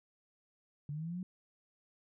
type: linear sweep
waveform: sine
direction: up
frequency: 142.1 to 187.3 Hz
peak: -37 dBFS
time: 0.89-1.23 s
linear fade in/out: 2 ms
effects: none